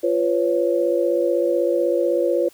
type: tone cluster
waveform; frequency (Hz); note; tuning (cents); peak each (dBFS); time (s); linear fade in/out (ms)
sine; 347.1 / 500 / 556; F4 / B4 / C#5; -11 / +21 / +5; -21; 0.03-2.49; 10
effects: white hiss -52 dBFS RMS until 2.53 s